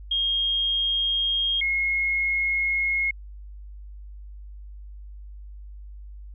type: tone pair in turn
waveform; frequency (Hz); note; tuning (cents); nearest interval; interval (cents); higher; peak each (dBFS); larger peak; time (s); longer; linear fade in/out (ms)
sine; 3240 / 2162; G#7 / C#7; -43 / -44; perfect fifth; 701; first; -21 / -21; neither; 0.11-1.61 / 1.61-3.11; neither; 5
effects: added 50 Hz sine -38 dBFS peak until 6.34 s